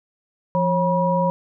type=tone cluster; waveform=sine; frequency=172.5 / 544 / 966 Hz; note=F3 / C#5 / B5; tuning=-21 / -33 / -39 cents; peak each=-21 dBFS; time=0.55-1.3 s; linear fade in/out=0 ms; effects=none